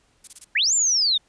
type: noise bursts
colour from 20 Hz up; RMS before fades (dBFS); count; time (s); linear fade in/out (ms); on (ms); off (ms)
violet; -34; 4; 0.24-0.445; 5; 34; 23
type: linear two-way sweep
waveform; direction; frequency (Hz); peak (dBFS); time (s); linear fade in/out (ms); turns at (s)
sine; up then down; 1504 to 7459 to 3538; -17; 0.55-1.18; 10; 0.74
effects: pink hiss -63 dBFS RMS until 1.28 s + resampled to 22050 Hz